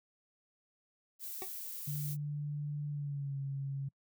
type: noise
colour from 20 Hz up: violet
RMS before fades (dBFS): -43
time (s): 1.19-2.17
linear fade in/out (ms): 50
type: tone with exponential decay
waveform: 25% pulse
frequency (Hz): 376.4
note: F#4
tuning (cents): +30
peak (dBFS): -33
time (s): 1.42-1.5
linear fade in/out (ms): 0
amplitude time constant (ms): 16
type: tone with pitch glide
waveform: sine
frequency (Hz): 146.83 to 137.79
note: D3 to C#3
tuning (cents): 0 to -10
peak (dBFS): -35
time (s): 1.87-3.89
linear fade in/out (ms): 10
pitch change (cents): -110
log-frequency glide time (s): 2.89-3.38
effects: noise-tail reverb RT60 0.1 s tail -26 dB re dry